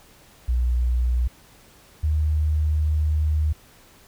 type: tone pair in turn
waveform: sine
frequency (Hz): 61 / 76.64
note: B1 / D#2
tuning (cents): -21 / -26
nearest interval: major third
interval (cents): 395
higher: second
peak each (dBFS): -18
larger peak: neither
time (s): 0.48-1.28 / 2.03-3.53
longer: second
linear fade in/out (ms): 10
effects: pink hiss -52 dBFS RMS until 4.07 s